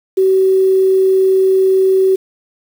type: tone with quantisation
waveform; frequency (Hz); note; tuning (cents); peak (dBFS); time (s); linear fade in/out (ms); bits
sine; 380.4; F#4; +48; -8; 0.17-2.16; 10; 6
effects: none